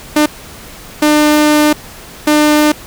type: tone bursts at uneven times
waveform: sawtooth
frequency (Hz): 300.5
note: D4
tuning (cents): +40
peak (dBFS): -3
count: 3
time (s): 0.16-0.26 / 1.02-1.73 / 2.27-2.72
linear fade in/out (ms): 5
effects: pink hiss -33 dBFS RMS until 2.86 s